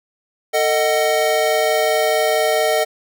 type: chord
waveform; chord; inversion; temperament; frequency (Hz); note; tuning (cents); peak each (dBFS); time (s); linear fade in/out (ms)
square; D# diminished; second; just; 448 / 622.3 / 746.7; A4 / D#5 / F#5; +31 / 0 / +16; -21 / -18 / -22; 0.53-2.85; 20
effects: none